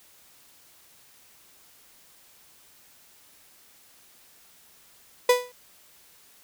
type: tone with exponential decay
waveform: 35% pulse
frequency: 493.9 Hz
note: B4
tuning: in tune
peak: -11 dBFS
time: 5.29-5.52 s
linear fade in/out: 5 ms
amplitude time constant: 50 ms
effects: white hiss -56 dBFS RMS until 6.43 s